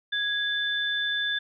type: tone pair together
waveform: sine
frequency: 1661.2 / 3526 Hz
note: G#6 / A7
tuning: 0 / +3 cents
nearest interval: octave + minor second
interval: 1303 cents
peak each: -27 / -28 dBFS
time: 0.12-1.39 s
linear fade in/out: 10 ms
effects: none